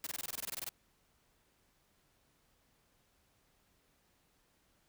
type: noise bursts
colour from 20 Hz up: white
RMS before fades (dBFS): -40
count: 14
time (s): 0.04-0.691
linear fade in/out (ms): 2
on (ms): 27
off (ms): 21
effects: pink hiss -73 dBFS RMS until 4.88 s